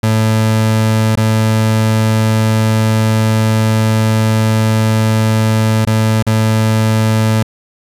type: tone with dropouts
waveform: 30% pulse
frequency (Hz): 110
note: A2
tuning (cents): 0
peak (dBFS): -7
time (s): 0.03-7.43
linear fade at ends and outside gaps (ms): 5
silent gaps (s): 1.157-1.173 / 5.851-5.869 / 6.226-6.266
effects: resampled to 32000 Hz